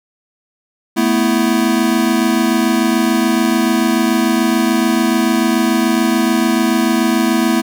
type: chord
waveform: square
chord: A suspended second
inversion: none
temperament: equal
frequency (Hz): 220 / 246.9 / 329.6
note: A3 / B3 / E4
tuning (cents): 0 / 0 / 0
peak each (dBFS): -17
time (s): 0.96-7.62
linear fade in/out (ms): 20
effects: none